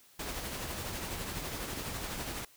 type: noise with tremolo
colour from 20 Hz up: pink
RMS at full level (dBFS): -37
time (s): 0.19-2.45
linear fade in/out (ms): 5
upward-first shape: triangle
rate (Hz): 12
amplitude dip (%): 40
effects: white hiss -61 dBFS RMS until 2.56 s